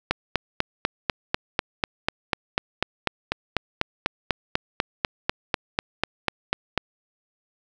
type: click train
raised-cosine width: 0.3 ms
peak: -4 dBFS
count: 28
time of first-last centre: 0.11-6.777 s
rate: 4.05 Hz
effects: none